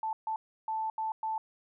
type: tone bursts at uneven times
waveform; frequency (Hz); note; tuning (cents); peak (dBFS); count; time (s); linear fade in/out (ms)
sine; 880; A5; 0; -30; 5; 0.03-0.13 / 0.27-0.36 / 0.68-0.9 / 0.98-1.12 / 1.23-1.38; 2
effects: none